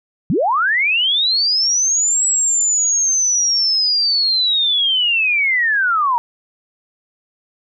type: linear two-way sweep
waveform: sine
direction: up then down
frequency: 130.81 to 7800 to 919 Hz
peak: -13 dBFS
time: 0.3-6.18 s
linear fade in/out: 0 ms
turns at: 2.25 s
effects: none